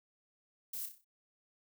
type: noise with echo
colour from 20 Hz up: violet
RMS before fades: -41 dBFS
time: 0.73-0.86 s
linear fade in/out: 5 ms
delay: 31 ms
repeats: 6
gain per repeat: -6 dB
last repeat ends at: 1.046 s
effects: none